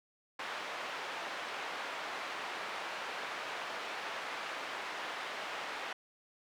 pink band-pass noise, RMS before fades -41 dBFS, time 0.39-5.93 s, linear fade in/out 5 ms, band 710 to 2800 Hz, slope 12 dB/octave, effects none

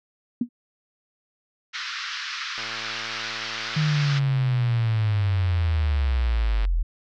sine tone with exponential decay, 240.3 Hz, B3, 47 cents flat, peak -16 dBFS, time 0.41-0.49 s, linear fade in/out 5 ms, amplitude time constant 16 ms
pink band-pass noise, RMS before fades -32 dBFS, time 1.73-4.2 s, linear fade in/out 20 ms, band 1200 to 5500 Hz, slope 48 dB/octave
click train, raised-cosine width 0.3 ms, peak -20 dBFS, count 457, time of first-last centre 2.58-6.651 s, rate 112 Hz
sine linear sweep, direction down, 155.56 to 38.89 Hz, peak -19 dBFS, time 3.76-6.83 s, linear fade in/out 10 ms
effects none

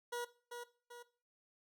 20% pulse tone with echo, 481.2 Hz, B4, 45 cents flat, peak -34 dBFS, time 0.12-0.25 s, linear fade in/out 10 ms, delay 390 ms, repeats 2, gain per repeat -6 dB, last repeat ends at 1.03 s, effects noise-tail reverb RT60 0.4 s tail -17 dB re dry

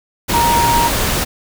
sine tone in noise, 939 Hz, A#5, 12 cents sharp, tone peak -12 dBFS, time 0.33-0.89 s, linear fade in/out 20 ms, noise pink, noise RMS -17 dBFS, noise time 0.28-1.25 s, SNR +2 dB, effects none

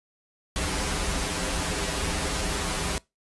pink noise with comb filter, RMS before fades -28 dBFS, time 0.56-2.98 s, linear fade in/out 0 ms, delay 8.6 ms, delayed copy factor -1, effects noise-tail reverb RT60 0.2 s tail -22 dB re dry + resampled to 24000 Hz

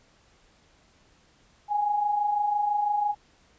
sine tone pair together, 804.6 / 830.6 Hz, G5 / G#5, +45 / 0 cents, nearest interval minor second, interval 55 cents, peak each -32 / -23 dBFS, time 1.68-3.15 s, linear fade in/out 50 ms, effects pink hiss -61 dBFS RMS until 3.58 s + resampled to 16000 Hz

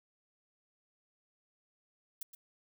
violet noise with echo, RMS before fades -40 dBFS, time 2.21-2.23 s, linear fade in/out 5 ms, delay 120 ms, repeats 1, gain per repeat -11 dB, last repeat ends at 2.35 s, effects none

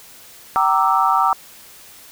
sine chord, E half-diminished seventh, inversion first, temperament equal with one note detuned, 770.1 / 932.3 / 1174.7 / 1318.5 Hz, G5 / Bb5 / D6 / E6, -31 / 0 / 0 / 0 cents, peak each -19 / -19 / -18 / -19 dBFS, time 0.56-1.33 s, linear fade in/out 0 ms, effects white hiss -43 dBFS RMS until 2.11 s

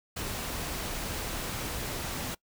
pink noise, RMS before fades -35 dBFS, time 0.16-2.35 s, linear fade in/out 10 ms, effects noise-tail reverb RT60 0.1 s tail -23 dB re dry

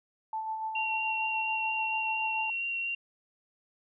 sine tone with tremolo, 879 Hz, A5, 2 cents flat, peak -30 dBFS, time 0.33-2.5 s, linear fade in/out 2 ms, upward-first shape sine, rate 6.9 Hz, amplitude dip 40%
sine tone with vibrato, 2750 Hz, F7, 27 cents flat, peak -30 dBFS, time 0.75-2.95 s, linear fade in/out 5 ms, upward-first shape sine, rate 4.3 Hz, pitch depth 11 cents each way
effects none

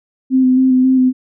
sine tone with vibrato, 258.3 Hz, C4, 22 cents flat, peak -8 dBFS, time 0.3-1.13 s, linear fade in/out 50 ms, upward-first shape square, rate 3.7 Hz, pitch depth 17 cents each way, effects none

